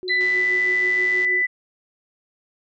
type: tone with tremolo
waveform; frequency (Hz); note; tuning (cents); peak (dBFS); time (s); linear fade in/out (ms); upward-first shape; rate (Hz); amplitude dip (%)
sine; 367.7; F#4; -11; -27; 0.03-1.42; 0; sine; 6.3; 70
type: tone with exponential decay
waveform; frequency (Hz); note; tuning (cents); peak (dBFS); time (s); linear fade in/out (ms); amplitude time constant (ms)
sine; 4049; B7; +42; -24; 0.08-0.59; 1; 110
type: tone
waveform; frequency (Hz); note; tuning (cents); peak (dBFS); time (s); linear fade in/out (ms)
sine; 1991; B6; +14; -17; 0.09-1.47; 20
type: click train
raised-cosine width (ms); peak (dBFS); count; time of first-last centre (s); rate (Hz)
0.2; -21; 113; 0.21-1.247; 108
effects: none